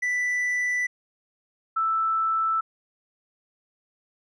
triangle / sine tone pair in turn, 1979 / 1320.8 Hz, B6 / E6, +3 / +3 cents, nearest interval perfect fifth, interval 700 cents, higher first, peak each -21 dBFS, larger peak neither, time 0.02-0.87 / 1.76-2.61 s, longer neither, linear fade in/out 10 ms, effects resampled to 22050 Hz

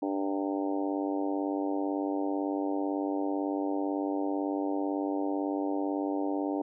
harmonic tone with a mistuned harmonic, 98 Hz, G2, in tune, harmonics 3 / 4 / 5 / 6 / 7 / 8 / 9, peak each -30 / -37 / -39 / -39 / -41 / -39 / -43 dBFS, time 0.02-6.62 s, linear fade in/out 5 ms, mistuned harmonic 9, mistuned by +55 cents, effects none

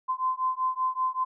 sine beating tone pair, 1029 / 1034.2 Hz, C6 / C6, -29 / -20 cents, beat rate 5.2 Hz, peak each -28 dBFS, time 0.08-1.25 s, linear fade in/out 20 ms, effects none

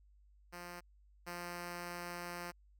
5% pulse tone pair in turn, 175.5 / 174.8 Hz, F3 / F3, +9 / +2 cents, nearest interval unison, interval 7 cents, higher first, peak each -35 / -31 dBFS, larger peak second, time 0.52-0.81 / 1.26-2.52 s, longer second, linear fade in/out 20 ms, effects added 50 Hz sine -62 dBFS peak until 2.79 s

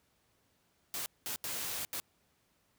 white noise bursts at uneven times, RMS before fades -38 dBFS, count 4, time 0.94-1.06 / 1.26-1.36 / 1.44-1.85 / 1.93-2 s, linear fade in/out 0 ms, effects pink hiss -73 dBFS RMS until 2.78 s + high-pass 60 Hz 12 dB/octave

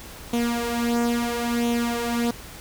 sawtooth tone with flanger, 236.6 Hz, A#3, 26 cents sharp, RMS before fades -24 dBFS, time 0.33-2.31 s, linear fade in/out 5 ms, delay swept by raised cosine 0.3 to 4.1 ms, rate 0.74 Hz, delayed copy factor +0.65, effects added 60 Hz sine -45 dBFS peak until 2.6 s + pink hiss -41 dBFS RMS until 2.6 s

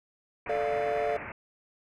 white low-pass noise, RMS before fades -40 dBFS, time 0.46-1.32 s, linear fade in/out 2 ms, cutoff 2500 Hz, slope 96 dB/octave
triangle chord, D minor, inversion second, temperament equal, 440 / 587.3 / 698.5 Hz, A4 / D5 / F5, 0 / 0 / 0 cents, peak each -29 dBFS, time 0.49-1.17 s, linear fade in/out 5 ms
effects none

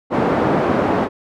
pink band-pass noise, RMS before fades -17 dBFS, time 0.1-1.09 s, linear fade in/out 50 ms, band 200 to 980 Hz, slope 12 dB/octave, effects none

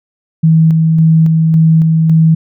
sine tone with tremolo, 161 Hz, E3, 41 cents flat, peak -4 dBFS, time 0.43-2.35 s, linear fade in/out 10 ms, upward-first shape square, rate 1.8 Hz, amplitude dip 25%, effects none

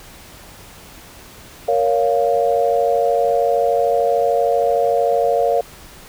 sine chord, Bb minor, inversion none, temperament just, 466.2 / 559.4 / 699.2 Hz, Bb4 / Db5 / F5, 0 / +16 / +2 cents, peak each -18 dBFS, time 1.68-5.61 s, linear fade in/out 5 ms, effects pink hiss -41 dBFS RMS until 6.08 s

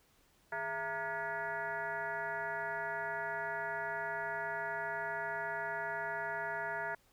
sine tone with frequency modulation, 1179 Hz, D6, 6 cents sharp, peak -35 dBFS, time 0.52-6.95 s, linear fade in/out 5 ms, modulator 255 Hz, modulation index 2.6, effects pink hiss -69 dBFS RMS until 7.12 s

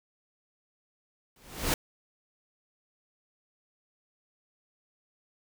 pink noise with exponential growth, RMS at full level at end -23 dBFS, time 1.36-1.74 s, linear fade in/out 2 ms, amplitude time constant 82 ms, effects none

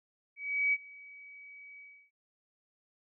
sine tone with ADSR envelope, 2273 Hz, C#7, 43 cents sharp, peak -24 dBFS, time 0.36-2.11 s, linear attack 370 ms, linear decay 40 ms, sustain -24 dB, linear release 310 ms, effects none

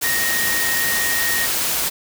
sine tone in noise, 1864.7 Hz, A#6, in tune, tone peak -21 dBFS, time 0.03-1.47 s, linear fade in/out 20 ms, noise white, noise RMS -21 dBFS, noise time 0.01-1.9 s, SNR -3 dB, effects none

